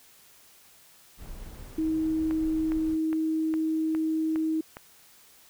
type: noise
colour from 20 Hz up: brown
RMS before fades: -41 dBFS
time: 1.17-2.98 s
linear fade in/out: 50 ms
type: tone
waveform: sine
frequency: 317.3 Hz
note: D#4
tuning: 34 cents sharp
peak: -24 dBFS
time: 1.78-4.61 s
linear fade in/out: 5 ms
type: click train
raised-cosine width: 0.5 ms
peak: -24 dBFS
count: 7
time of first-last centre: 2.31-4.769 s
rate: 2.44 Hz
effects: white hiss -56 dBFS RMS until 5.49 s